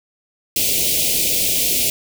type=band-stop noise; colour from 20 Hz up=white; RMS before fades=-18 dBFS; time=0.56-1.9 s; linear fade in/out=2 ms; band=650 to 2300 Hz; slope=48 dB/octave; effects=none